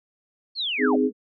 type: linear sweep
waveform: sine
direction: down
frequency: 4435 to 227.3 Hz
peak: -24 dBFS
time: 0.55-0.99 s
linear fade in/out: 50 ms
type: chord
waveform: sine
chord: Ab major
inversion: first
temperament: just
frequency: 259.6 / 311.5 / 415.3 Hz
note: C4 / Eb4 / Ab4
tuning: -13 / +2 / 0 cents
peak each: -21 / -25 / -22 dBFS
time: 0.78-1.11 s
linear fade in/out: 50 ms
effects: AAC 32 kbps